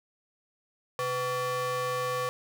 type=ring-modulated tone; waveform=square; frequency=316.1 Hz; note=D#4; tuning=27 cents sharp; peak=-26 dBFS; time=0.99-2.29 s; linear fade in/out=0 ms; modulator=818 Hz; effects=none